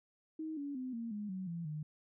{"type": "tone with pitch steps", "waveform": "sine", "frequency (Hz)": [315.4, 284.3, 256.2, 230.9, 208.1, 187.54, 169.02, 152.33], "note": ["D#4", "C#4", "C4", "A#3", "G#3", "F#3", "E3", "D#3"], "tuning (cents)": [24, 44, -36, -16, 4, 24, 44, -36], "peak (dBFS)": -38, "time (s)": [0.39, 1.83], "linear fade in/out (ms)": 5, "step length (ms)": 180, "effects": []}